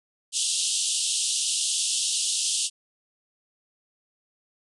white band-pass noise, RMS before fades -26 dBFS, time 0.32-2.7 s, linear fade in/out 50 ms, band 2800 to 9800 Hz, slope 96 dB/octave, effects none

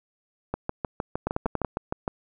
two click trains, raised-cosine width 1 ms, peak -11 / -13 dBFS, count 5 / 11, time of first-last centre 1.27-1.647 / 0.54-2.078 s, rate 10.6 / 6.5 Hz, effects none

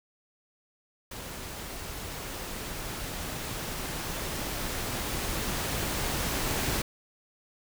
pink noise with level ramp, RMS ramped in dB -40 to -29 dBFS, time 1.11-6.82 s, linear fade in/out 5 ms, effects none

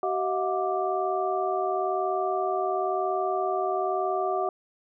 sine tone cluster, 381.3 / 639 / 720 / 1175 Hz, G4 / D#5 / F#5 / D6, -48 / +46 / -47 / +1 cents, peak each -29 / -31 / -28 / -32 dBFS, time 0.03-4.49 s, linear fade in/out 2 ms, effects none

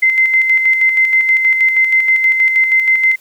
sine tone with tremolo, 2071 Hz, C7, 18 cents flat, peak -7 dBFS, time 0.02-3.16 s, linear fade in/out 10 ms, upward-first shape square, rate 6.3 Hz, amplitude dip 45%, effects white hiss -48 dBFS RMS until 3.2 s + high-pass 150 Hz 12 dB/octave

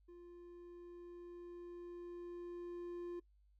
triangle tone with level ramp, 349.2 Hz, F4, in tune, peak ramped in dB -52 to -40 dBFS, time 0.08-3.2 s, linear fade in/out 10 ms, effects noise-tail reverb RT60 0.1 s tail -21 dB re dry + added 50 Hz sine -67 dBFS peak until 3.59 s

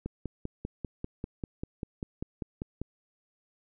click train, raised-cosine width 3 ms, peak -21 dBFS, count 15, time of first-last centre 0.06-2.816 s, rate 5.08 Hz, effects none

